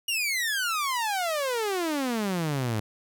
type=exponential sweep; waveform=sawtooth; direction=down; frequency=2898 to 103.7 Hz; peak=-22 dBFS; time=0.08-2.8 s; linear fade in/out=5 ms; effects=none